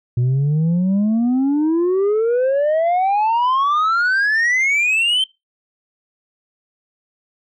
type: exponential sweep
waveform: sine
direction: up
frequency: 119.6 to 3136 Hz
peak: -11 dBFS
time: 0.17-5.24 s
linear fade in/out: 5 ms
effects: noise-tail reverb RT60 0.2 s tail -22 dB re dry + tanh soft clip ceiling -13 dBFS